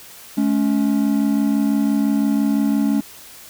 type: tone pair together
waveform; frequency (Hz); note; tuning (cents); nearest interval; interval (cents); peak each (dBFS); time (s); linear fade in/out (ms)
triangle; 214.1 / 280; A3 / C#4; -47 / +18; perfect fourth; 465; -16; 0.37-3.01; 10
effects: white hiss -41 dBFS RMS until 3.49 s